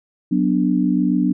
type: chord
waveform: sine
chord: B minor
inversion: second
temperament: equal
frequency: 185 / 246.9 / 293.7 Hz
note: F#3 / B3 / D4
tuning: 0 / 0 / 0 cents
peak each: -19 dBFS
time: 0.31-1.33 s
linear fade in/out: 10 ms
effects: none